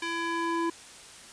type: tone with band-pass filter sweep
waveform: square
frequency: 335.1 Hz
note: E4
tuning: 29 cents sharp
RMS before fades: -30 dBFS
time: 0.02-0.7 s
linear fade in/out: 5 ms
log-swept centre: 2400 to 730 Hz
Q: 0.99
effects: white hiss -48 dBFS RMS until 1.32 s + resampled to 22050 Hz